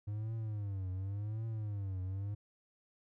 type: tone with vibrato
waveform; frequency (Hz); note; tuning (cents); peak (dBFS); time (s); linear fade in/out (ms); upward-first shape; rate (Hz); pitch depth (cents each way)
triangle; 102.2; G#2; -27; -34; 0.07-2.35; 10; triangle; 0.9; 190
effects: none